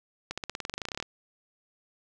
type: accelerating click train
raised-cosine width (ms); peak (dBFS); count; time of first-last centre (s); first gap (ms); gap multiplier
0.2; -16; 18; 0.31-1.026; 66; 0.94
effects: none